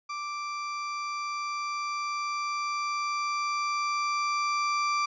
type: tone with level ramp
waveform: 35% pulse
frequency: 1174.7 Hz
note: D6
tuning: in tune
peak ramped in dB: -31 to -23 dBFS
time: 0.09-5.06 s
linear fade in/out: 10 ms
effects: resampled to 16000 Hz